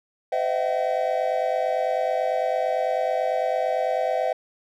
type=tone cluster; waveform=triangle; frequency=513 / 621 / 670 / 761 Hz; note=C5 / D#5 / E5 / F#5; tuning=-34 / -3 / +28 / +48 cents; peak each=-25 dBFS; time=0.32-4.33 s; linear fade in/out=5 ms; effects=none